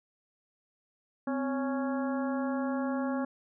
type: harmonic tone with a mistuned harmonic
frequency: 277.2 Hz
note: C#4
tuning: in tune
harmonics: 1 / 2 / 3 / 4 / 5 / 6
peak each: -30 / -36 / -40 / -42 / -44 / -46 dBFS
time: 1.27-3.25 s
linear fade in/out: 5 ms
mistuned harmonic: 1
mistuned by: -120 cents
effects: none